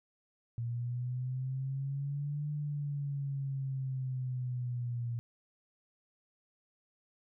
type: exponential two-way sweep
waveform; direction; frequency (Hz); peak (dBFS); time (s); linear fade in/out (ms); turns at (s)
sine; up then down; 117 to 148.8 to 117.8; -33; 0.58-5.19; 0; 2.5
effects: none